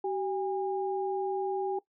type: tone pair together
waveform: sine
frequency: 382.8 / 811.1 Hz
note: G4 / G#5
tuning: -41 / -41 cents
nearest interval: octave + minor second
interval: 1300 cents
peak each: -30 / -33 dBFS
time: 0.04-1.79 s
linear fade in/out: 5 ms
effects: noise-tail reverb RT60 0.1 s tail -19 dB re dry